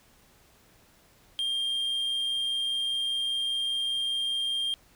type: tone with amplitude modulation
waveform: triangle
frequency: 3200 Hz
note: G7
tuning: 35 cents sharp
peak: -24 dBFS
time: 1.39-4.74 s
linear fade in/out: 0 ms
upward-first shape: sine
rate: 125 Hz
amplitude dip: 25%
effects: pink hiss -60 dBFS RMS until 4.95 s